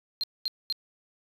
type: tone bursts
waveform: triangle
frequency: 4186 Hz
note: C8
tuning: in tune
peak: -24 dBFS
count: 3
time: 0.21-0.725 s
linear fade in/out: 0 ms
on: 25 ms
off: 220 ms
effects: tanh soft clip ceiling -21 dBFS